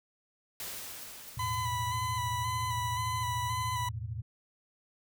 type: noise with exponential decay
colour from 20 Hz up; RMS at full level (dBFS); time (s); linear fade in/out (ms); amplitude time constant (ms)
white; -39; 0.6-3.41; 1; 610
type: noise bursts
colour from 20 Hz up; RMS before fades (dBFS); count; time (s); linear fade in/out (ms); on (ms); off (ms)
violet; -46; 4; 0.76-1.554; 5; 26; 230
type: chord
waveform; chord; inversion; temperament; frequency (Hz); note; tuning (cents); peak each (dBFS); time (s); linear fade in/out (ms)
sine; E suspended fourth; none; equal; 82.41 / 110 / 123.47; E2 / A2 / B2; 0 / 0 / 0; -41 / -37 / -42; 1.37-4.22; 5
type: tone with vibrato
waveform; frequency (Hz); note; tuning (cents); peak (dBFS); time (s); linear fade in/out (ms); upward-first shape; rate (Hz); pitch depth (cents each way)
40% pulse; 998; B5; +18; -31; 1.39-3.89; 5; square; 1.9; 23
effects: none